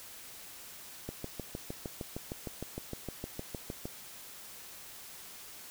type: click train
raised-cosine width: 2 ms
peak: -24 dBFS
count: 19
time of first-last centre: 1.09-3.855 s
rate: 6.51 Hz
effects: white hiss -49 dBFS RMS until 5.7 s